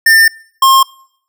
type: tone pair in turn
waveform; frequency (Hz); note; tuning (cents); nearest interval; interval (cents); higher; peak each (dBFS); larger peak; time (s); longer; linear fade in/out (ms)
square; 1798 / 1069.1; A6 / C6; +37 / +37; major sixth; 900; first; -5; neither; 0.06-0.28 / 0.62-0.83; first; 5
effects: noise-tail reverb RT60 0.7 s tail -25 dB re dry